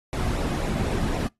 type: noise with flanger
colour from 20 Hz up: brown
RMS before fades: -26 dBFS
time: 0.13-1.27 s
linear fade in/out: 0 ms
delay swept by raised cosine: 0.61 to 2.21 ms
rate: 3.9 Hz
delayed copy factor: -0.55
effects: noise-tail reverb RT60 0.2 s tail -25 dB re dry + AAC 32 kbps